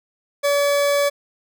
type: tone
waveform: 40% pulse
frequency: 571 Hz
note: D5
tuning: 49 cents flat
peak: -15 dBFS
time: 0.43-1.1 s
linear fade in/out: 20 ms
effects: none